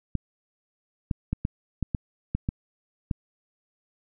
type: clicks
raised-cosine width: 5 ms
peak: -13 dBFS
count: 9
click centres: 0.153 / 1.112 / 1.33 / 1.451 / 1.827 / 1.948 / 2.35 / 2.489 / 3.112 s
effects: none